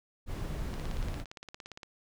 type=noise; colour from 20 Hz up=brown; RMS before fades=-35 dBFS; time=0.26-1.25 s; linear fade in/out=50 ms
type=click train; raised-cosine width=0.2 ms; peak=-27 dBFS; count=20; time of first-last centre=0.74-1.832 s; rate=17.4 Hz
effects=none

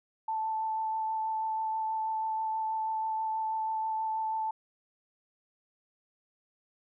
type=tone with vibrato; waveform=sine; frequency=880 Hz; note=A5; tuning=in tune; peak=-29 dBFS; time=0.28-4.51 s; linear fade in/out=5 ms; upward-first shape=sine; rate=6.2 Hz; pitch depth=11 cents each way; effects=none

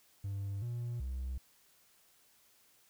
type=tone with pitch steps; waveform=triangle; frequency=99.2 / 119.8 / 64.3 Hz; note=G2 / A#2 / C2; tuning=+21 / +48 / -30 cents; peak=-33 dBFS; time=0.24-1.38 s; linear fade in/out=5 ms; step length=380 ms; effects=tanh soft clip ceiling -30 dBFS + white hiss -67 dBFS RMS until 2.89 s

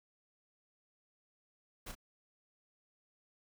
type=noise with echo; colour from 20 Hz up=pink; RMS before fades=-45 dBFS; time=1.86-1.92 s; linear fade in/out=10 ms; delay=32 ms; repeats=1; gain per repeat=-6 dB; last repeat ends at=1.952 s; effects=none

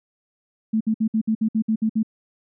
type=tone bursts; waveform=sine; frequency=220 Hz; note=A3; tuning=in tune; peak=-17 dBFS; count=10; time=0.73-2.031 s; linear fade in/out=10 ms; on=77 ms; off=59 ms; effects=none

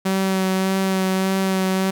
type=tone with vibrato; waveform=sawtooth; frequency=190.1 Hz; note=F#3; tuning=47 cents sharp; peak=-14 dBFS; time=0.05-1.91 s; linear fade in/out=10 ms; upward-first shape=sine; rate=1.7 Hz; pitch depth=16 cents each way; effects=none

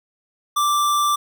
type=tone; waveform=square; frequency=1174.7 Hz; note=D6; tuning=in tune; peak=-17 dBFS; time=0.56-1.16 s; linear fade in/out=10 ms; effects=none

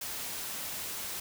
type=noise; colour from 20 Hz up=white; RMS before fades=-38 dBFS; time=0.01-1.2 s; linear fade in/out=5 ms; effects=none

